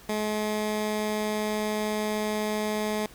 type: tone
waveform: 15% pulse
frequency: 213 Hz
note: G#3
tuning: 44 cents sharp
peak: -20 dBFS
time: 0.09-3.06 s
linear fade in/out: 2 ms
effects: pink hiss -51 dBFS RMS until 3.14 s